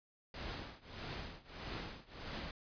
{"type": "noise with tremolo", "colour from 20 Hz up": "pink", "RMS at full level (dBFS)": -42, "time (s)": [0.34, 2.51], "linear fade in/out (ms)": 2, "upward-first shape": "triangle", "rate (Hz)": 1.6, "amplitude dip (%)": 95, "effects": ["resampled to 11025 Hz"]}